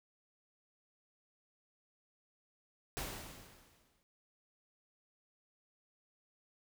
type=noise with exponential decay; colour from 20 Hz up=pink; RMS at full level=-39 dBFS; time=2.97-4.03 s; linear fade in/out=0 ms; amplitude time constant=230 ms; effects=none